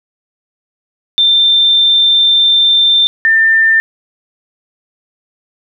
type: tone pair in turn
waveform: sine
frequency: 3576 / 1794.2 Hz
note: A7 / A6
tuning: +27 / +33 cents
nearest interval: octave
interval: 1194 cents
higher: first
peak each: -6 dBFS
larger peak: neither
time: 1.18-3.07 / 3.25-3.8 s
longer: first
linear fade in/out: 0 ms
effects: none